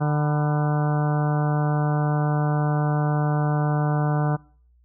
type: harmonic tone with a mistuned harmonic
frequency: 149.4 Hz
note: D3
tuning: 30 cents sharp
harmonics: 1 / 2 / 3 / 4 / 5 / 6 / 7 / 8 / 9 / 10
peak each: -20 / -30 / -33 / -33 / -30 / -38 / -36 / -37 / -40 / -38 dBFS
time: 0-4.37 s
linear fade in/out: 20 ms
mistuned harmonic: 7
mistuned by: -77 cents
effects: noise-tail reverb RT60 0.5 s tail -24 dB re dry + added 60 Hz sine -55 dBFS peak until 4.84 s